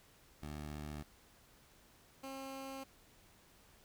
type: tone pair in turn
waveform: 15% pulse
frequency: 74.7 / 268.9 Hz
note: D2 / C4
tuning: +30 / +47 cents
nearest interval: octave + minor seventh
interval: 2217 cents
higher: second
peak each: -37 / -38 dBFS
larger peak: first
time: 0.42-1.03 / 2.23-2.84 s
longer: neither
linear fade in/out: 10 ms
effects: pink hiss -65 dBFS RMS until 3.84 s